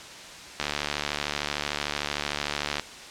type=click train; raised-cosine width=0.2 ms; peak=-9 dBFS; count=162; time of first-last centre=0.6-2.796 s; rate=73.3 Hz; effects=white hiss -42 dBFS RMS until 3.1 s + low-pass 6000 Hz 12 dB/octave